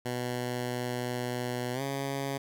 10% pulse tone with pitch glide, 123.47 to 137.79 Hz, B2 to C#3, 0 to -10 cents, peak -23 dBFS, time 0.05-2.38 s, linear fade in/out 10 ms, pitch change +190 cents, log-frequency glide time 1.73-1.82 s, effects none

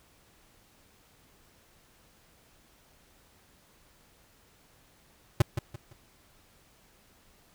square tone with echo, 116.7 Hz, A#2, 2 cents sharp, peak -17 dBFS, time 5.4-5.42 s, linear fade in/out 5 ms, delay 170 ms, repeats 3, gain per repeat -10 dB, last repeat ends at 5.93 s, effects pink hiss -62 dBFS RMS until 7.54 s

